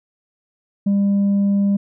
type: tone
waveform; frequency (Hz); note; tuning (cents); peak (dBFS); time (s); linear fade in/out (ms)
sine; 200; G3; +35; -11; 0.86-1.77; 10
effects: tanh soft clip ceiling -13 dBFS